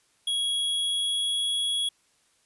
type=tone with pitch glide; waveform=square; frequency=3321 to 3340 Hz; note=G#7 to G#7; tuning=-1 to +9 cents; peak=-25 dBFS; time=0.27-1.89 s; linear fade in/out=5 ms; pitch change=+10 cents; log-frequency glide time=0.42-1.49 s; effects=white hiss -66 dBFS RMS until 2.45 s + resampled to 24000 Hz